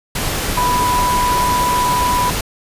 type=tone in noise; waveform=sine; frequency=987.8 Hz; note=B5; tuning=in tune; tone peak=-14 dBFS; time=0.57-2.3 s; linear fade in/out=5 ms; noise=pink; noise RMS=-20 dBFS; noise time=0.15-2.41 s; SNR=+3 dB; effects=resampled to 32000 Hz